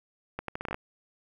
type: accelerating click train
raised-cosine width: 0.5 ms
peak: -18 dBFS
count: 9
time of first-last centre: 0.39-0.744 s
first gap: 93 ms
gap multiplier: 0.77
effects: 9-bit